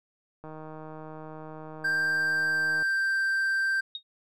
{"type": "click train", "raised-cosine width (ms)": 1, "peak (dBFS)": -29, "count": 373, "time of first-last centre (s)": [0.44, 2.825], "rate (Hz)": 156}
{"type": "tone with pitch glide", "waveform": "triangle", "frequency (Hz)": [1580, 1569.1], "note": ["G6", "G6"], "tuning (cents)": [13, 1], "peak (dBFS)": -22, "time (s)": [1.84, 3.81], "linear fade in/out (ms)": 10, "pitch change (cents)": -12, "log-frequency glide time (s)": [2.06, 3.24]}
{"type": "tone with exponential decay", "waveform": "sine", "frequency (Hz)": 3733, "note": "A#7", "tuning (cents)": 2, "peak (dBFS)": -29, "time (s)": [3.95, 4.03], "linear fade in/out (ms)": 2, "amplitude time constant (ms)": 16}
{"effects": []}